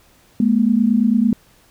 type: tone pair together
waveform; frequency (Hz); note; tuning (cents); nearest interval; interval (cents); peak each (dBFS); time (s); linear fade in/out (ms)
sine; 211 / 240; G#3 / B3; +28 / -49; major second; 223; -15; 0.4-1.33; 2
effects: pink hiss -53 dBFS RMS until 1.7 s